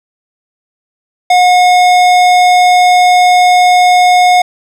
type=tone with tanh clipping; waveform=sine; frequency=723 Hz; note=F#5; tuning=40 cents flat; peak=-6 dBFS; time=1.3-4.42 s; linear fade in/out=5 ms; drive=18 dB; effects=none